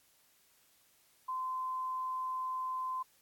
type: tone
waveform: sine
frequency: 1031 Hz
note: C6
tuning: 26 cents flat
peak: -34 dBFS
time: 1.28-3.03 s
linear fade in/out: 10 ms
effects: white hiss -68 dBFS RMS until 3.21 s + AAC 64 kbps